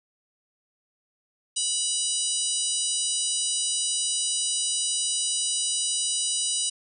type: harmonic tone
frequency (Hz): 981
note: B5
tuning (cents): -12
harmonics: 3 / 4 / 5 / 6 / 7 / 8 / 9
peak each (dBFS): -32 / -33 / -35 / -34 / -35 / -35 / -27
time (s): 1.56-6.7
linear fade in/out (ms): 10
effects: none